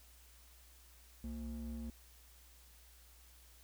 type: ring-modulated tone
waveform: triangle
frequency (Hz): 146.9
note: D3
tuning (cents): +1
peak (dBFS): -36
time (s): 1.24-1.9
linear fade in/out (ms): 2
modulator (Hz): 82.2
effects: added 60 Hz sine -61 dBFS peak until 3.63 s + white hiss -64 dBFS RMS until 3.63 s